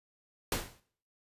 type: noise with exponential decay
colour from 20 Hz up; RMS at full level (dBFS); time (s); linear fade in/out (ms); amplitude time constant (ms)
pink; -28; 0.52-0.8; 2; 59
effects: noise-tail reverb RT60 0.5 s tail -17 dB re dry + resampled to 32000 Hz